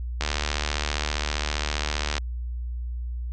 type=click train; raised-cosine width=0.2 ms; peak=-8 dBFS; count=149; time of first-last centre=0.21-2.181 s; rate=75.1 Hz; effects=added 60 Hz sine -28 dBFS peak until 3.32 s + resampled to 22050 Hz